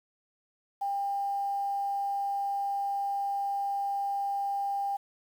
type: tone with quantisation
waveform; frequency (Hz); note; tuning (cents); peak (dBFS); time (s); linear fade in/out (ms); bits
sine; 798; G5; +31; -28; 0.81-4.97; 10; 9
effects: none